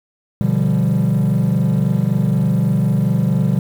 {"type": "chord", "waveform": "triangle", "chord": "G dominant seventh", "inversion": "first", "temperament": "equal with one note detuned", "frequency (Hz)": [123.47, 146.83, 172.01, 196], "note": ["B2", "D3", "F3", "G3"], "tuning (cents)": [0, 0, -26, 0], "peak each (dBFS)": -16, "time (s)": [0.41, 3.59], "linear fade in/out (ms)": 0, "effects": ["tanh soft clip ceiling -7 dBFS", "7-bit"]}